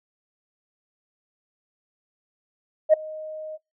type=tone with ADSR envelope; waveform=sine; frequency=622.3 Hz; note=D#5; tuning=in tune; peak=-8 dBFS; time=2.89-3.58 s; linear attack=44 ms; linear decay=8 ms; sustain=-24 dB; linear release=32 ms; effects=noise-tail reverb RT60 0.2 s tail -23 dB re dry + tanh soft clip ceiling -6 dBFS